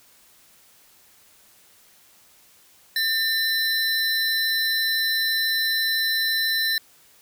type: tone pair together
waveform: square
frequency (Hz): 1797 / 4020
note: A6 / B7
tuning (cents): +36 / +30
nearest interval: octave + major second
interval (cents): 1394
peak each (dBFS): -24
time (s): 2.96-6.78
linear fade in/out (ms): 2
effects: white hiss -55 dBFS RMS until 7.21 s